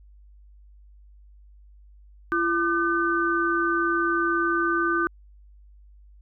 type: tone cluster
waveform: sine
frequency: 338.9 / 1199 / 1521 Hz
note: E4 / D6 / F#6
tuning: +48 / +36 / +47 cents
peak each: -25 dBFS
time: 2.32-5.07 s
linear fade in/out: 0 ms
effects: added 50 Hz sine -48 dBFS peak until 6.21 s